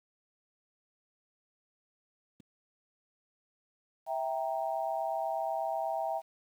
click, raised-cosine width 5 ms, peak -26 dBFS, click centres 2.402 s
sine chord, E diminished, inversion none, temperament equal with one note detuned, 655.8 / 784 / 932.3 Hz, E5 / G5 / Bb5, -9 / 0 / 0 cents, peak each -33 / -34 / -39 dBFS, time 4.06-6.22 s, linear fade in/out 50 ms
effects high-pass 400 Hz 12 dB/octave + 10-bit

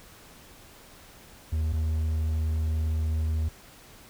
triangle tone pair in turn, 78.5 / 78.79 Hz, D#2 / D#2, +16 / +22 cents, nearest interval unison, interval 6 cents, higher second, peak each -22 dBFS, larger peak neither, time 1.52-1.73 / 1.73-3.49 s, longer second, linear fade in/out 10 ms, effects pink hiss -51 dBFS RMS until 4.09 s

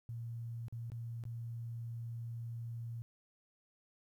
sine tone with dropouts, 116.54 Hz, A#2, in tune, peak -40 dBFS, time 0.09-3.02 s, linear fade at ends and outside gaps 0 ms, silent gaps 0.683-0.725 / 0.901-0.919 / 1.238-1.253 s, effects 12-bit

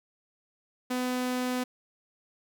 sawtooth tone, 251.2 Hz, B3, 30 cents sharp, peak -24 dBFS, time 0.9-1.64 s, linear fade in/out 10 ms, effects none

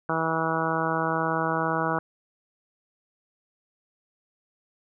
harmonic tone, 162.1 Hz, E3, 29 cents flat, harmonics 1 / 2 / 3 / 4 / 5 / 6 / 7 / 8 / 9, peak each -32 / -32 / -32 / -32 / -32 / -32 / -32 / -32 / -32 dBFS, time 0.09-1.99 s, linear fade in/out 2 ms, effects none

